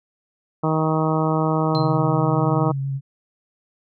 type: harmonic tone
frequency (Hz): 157.6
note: D#3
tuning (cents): +23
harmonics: 1 / 2 / 3 / 4 / 5 / 6 / 7 / 8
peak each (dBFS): -21 / -24 / -26 / -27 / -28 / -29 / -29 / -30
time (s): 0.63-2.72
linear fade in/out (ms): 10
type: tone with vibrato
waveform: sine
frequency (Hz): 136.7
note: C#3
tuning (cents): -24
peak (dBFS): -22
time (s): 1.73-3.01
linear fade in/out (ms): 50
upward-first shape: square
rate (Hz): 8.1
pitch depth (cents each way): 12
type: tone with exponential decay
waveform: sine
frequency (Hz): 4111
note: C8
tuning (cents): -31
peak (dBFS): -25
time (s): 1.75-1.98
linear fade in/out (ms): 0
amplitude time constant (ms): 50
effects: none